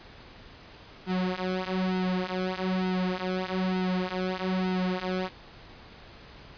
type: tone with flanger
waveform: sawtooth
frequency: 185 Hz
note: F#3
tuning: in tune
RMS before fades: -29 dBFS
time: 1.06-5.31 s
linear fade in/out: 50 ms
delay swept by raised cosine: 1.7 to 6.5 ms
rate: 1.1 Hz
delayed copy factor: -0.85
effects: pink hiss -49 dBFS RMS until 6.57 s + resampled to 11025 Hz